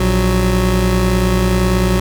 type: tone pair together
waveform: 25% pulse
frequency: 58.27 / 185 Hz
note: A#1 / F#3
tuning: 0 / 0 cents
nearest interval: octave + minor sixth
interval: 2000 cents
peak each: -11 dBFS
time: 0-2 s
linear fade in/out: 5 ms
effects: none